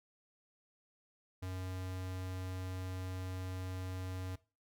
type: tone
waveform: square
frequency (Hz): 92.7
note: F#2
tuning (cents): +4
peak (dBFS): -40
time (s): 1.42-4.36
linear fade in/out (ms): 10
effects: noise-tail reverb RT60 0.3 s tail -18 dB re dry